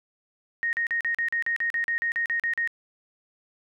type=tone bursts; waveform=sine; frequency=1862 Hz; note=A#6; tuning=2 cents flat; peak=-23 dBFS; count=15; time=0.63-2.675 s; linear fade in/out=0 ms; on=99 ms; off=40 ms; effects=none